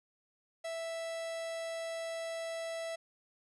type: tone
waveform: 45% pulse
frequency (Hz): 659.3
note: E5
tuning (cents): 0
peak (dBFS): -37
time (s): 0.64-2.96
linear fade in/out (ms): 10
effects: resampled to 24000 Hz + 12-bit